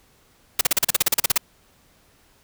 white noise bursts, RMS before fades -17 dBFS, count 14, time 0.59-1.378 s, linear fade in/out 5 ms, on 21 ms, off 38 ms, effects pink hiss -58 dBFS RMS until 2.43 s

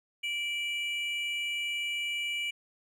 triangle tone pair together, 2335 / 2917 Hz, D7 / F#7, -11 / -25 cents, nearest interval major third, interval 386 cents, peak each -31 / -33 dBFS, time 0.23-2.51 s, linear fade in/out 10 ms, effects none

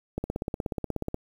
click train, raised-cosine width 2 ms, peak -16 dBFS, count 17, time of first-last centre 0.18-1.144 s, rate 16.6 Hz, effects 8-bit

